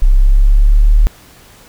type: linear sweep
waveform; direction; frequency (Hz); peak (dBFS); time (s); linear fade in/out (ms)
sine; up; 32.7 to 38.04; -4; 0.02-1.07; 0
effects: pink hiss -42 dBFS RMS until 1.68 s